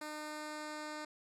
10% pulse tone with low-pass filter sweep, 303.6 Hz, D#4, 42 cents flat, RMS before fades -44 dBFS, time 0.01-1.05 s, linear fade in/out 5 ms, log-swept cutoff 12000 to 7500 Hz, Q 0.95, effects none

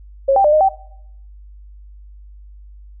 sine tone with pitch steps, 545 / 786 / 598 / 616 / 772 Hz, C#5 / G5 / D5 / D#5 / G5, -29 / +4 / +31 / -17 / -27 cents, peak -9 dBFS, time 0.28-0.69 s, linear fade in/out 10 ms, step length 82 ms, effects noise-tail reverb RT60 0.7 s tail -19 dB re dry + added 50 Hz sine -37 dBFS peak until 3 s

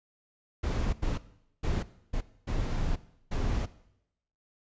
brown noise bursts at uneven times, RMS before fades -29 dBFS, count 6, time 0.63-0.93 / 1.02-1.18 / 1.63-1.83 / 2.13-2.21 / 2.47-2.96 / 3.31-3.66 s, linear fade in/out 10 ms, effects noise-tail reverb RT60 0.8 s tail -17 dB re dry + resampled to 16000 Hz

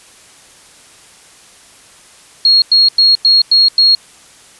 sine tone bursts, 4293 Hz, C8, 44 cents sharp, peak -5 dBFS, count 6, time 2.45-3.95 s, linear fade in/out 2 ms, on 170 ms, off 96 ms, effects white hiss -42 dBFS RMS until 4.59 s + resampled to 24000 Hz

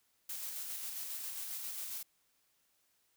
blue noise with tremolo, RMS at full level -41 dBFS, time 0.29-2.03 s, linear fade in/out 5 ms, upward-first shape square, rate 7.4 Hz, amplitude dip 25%, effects white hiss -75 dBFS RMS until 3.16 s

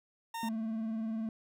40% pulse tone, 917 Hz, A#5, 29 cents flat, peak -36 dBFS, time 0.34-0.49 s, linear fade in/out 5 ms
triangle tone with vibrato, 222.3 Hz, A3, 18 cents sharp, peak -31 dBFS, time 0.43-1.29 s, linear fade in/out 2 ms, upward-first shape sine, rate 20 Hz, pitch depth 46 cents each way
effects none

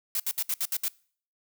blue noise bursts, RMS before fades -28 dBFS, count 7, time 0.15-0.882 s, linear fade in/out 2 ms, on 48 ms, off 66 ms, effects noise-tail reverb RT60 0.5 s tail -24 dB re dry

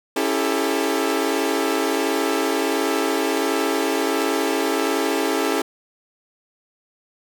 sawtooth chord, A dominant seventh, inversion first, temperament equal with one note detuned, 277.2 / 329.6 / 398.6 / 440 Hz, C#4 / E4 / G4 / A4, 0 / 0 / +29 / 0 cents, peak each -21 dBFS, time 0.16-5.62 s, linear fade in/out 5 ms, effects none

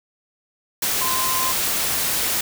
sine tone in noise, 1037 Hz, C6, 16 cents flat, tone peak -24 dBFS, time 1.01-1.52 s, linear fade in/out 5 ms, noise white, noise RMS -22 dBFS, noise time 0.82-2.41 s, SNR -5 dB, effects none

